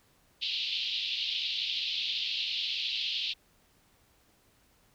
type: band-pass noise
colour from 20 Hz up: pink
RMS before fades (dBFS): -33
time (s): 0.41-3.34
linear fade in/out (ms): 20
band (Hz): 2800 to 4300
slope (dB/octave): 48
effects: pink hiss -66 dBFS RMS until 4.94 s